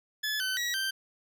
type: tone with pitch steps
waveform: 20% pulse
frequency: 1719 / 1522 / 1920 / 1563 Hz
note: A6 / F#6 / B6 / G6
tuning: -41 / +48 / -49 / -6 cents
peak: -24 dBFS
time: 0.23-0.91 s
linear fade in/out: 10 ms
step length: 170 ms
effects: none